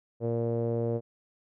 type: tone with low-pass filter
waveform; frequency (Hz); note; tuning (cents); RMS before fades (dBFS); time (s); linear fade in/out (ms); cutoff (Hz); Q
sawtooth; 116.54; A#2; 0; -29; 0.2-1.01; 50; 510; 5.4
effects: none